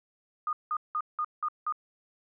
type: tone bursts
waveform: sine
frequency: 1226 Hz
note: D#6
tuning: 26 cents flat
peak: -27 dBFS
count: 6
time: 0.47-1.724 s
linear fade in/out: 2 ms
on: 59 ms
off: 180 ms
effects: none